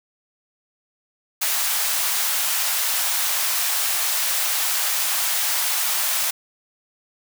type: high-pass noise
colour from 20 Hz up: white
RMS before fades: -22 dBFS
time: 1.41-6.31 s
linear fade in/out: 10 ms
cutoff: 670 Hz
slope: 24 dB/octave
effects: none